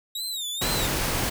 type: tone with vibrato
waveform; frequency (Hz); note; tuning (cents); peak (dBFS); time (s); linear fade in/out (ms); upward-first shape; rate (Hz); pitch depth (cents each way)
sawtooth; 3765; A#7; +16; -26; 0.15-0.87; 5; sine; 2.2; 150
type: noise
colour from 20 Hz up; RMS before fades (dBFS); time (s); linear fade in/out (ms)
pink; -26; 0.61-1.3; 10
effects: none